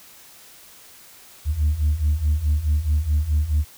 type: beating tone pair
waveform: sine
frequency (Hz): 72.5 / 77.2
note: D2 / D#2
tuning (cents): -22 / -13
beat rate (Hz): 4.7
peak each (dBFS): -21 / -18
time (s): 1.45-3.65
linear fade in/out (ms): 50
effects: tanh soft clip ceiling -13 dBFS + white hiss -47 dBFS RMS until 3.77 s